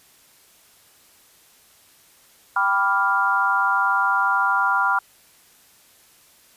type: chord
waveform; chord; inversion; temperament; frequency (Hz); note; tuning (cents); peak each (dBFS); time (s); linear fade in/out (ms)
sine; G dominant seventh; none; equal; 784 / 987.8 / 1174.7 / 1396.9; G5 / B5 / D6 / F6; 0 / 0 / 0 / 0; -25 / -22 / -25 / -20; 2.56-4.99; 5
effects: white hiss -54 dBFS RMS until 6.56 s + resampled to 32000 Hz